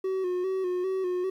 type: tone with vibrato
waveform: triangle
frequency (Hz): 370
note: F#4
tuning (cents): 0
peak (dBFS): -24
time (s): 0.04-1.3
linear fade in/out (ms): 5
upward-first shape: square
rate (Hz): 2.5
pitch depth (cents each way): 43
effects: 10-bit